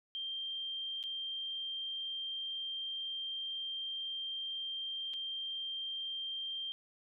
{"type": "tone with dropouts", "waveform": "sine", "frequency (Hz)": 3171, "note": "G7", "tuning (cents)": 19, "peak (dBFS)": -37, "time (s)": [0.15, 6.72], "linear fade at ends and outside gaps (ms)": 0, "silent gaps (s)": [[1.029, 1.038], [5.135, 5.139]], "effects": []}